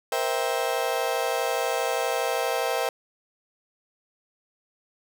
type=chord; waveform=35% pulse; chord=C dominant seventh; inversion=third; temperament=just; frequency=470.9 / 523.3 / 654.1 / 784.9 Hz; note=Bb4 / C5 / E5 / G5; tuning=+18 / 0 / -14 / +2 cents; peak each=-28 dBFS; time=0.12-2.89 s; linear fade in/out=2 ms; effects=none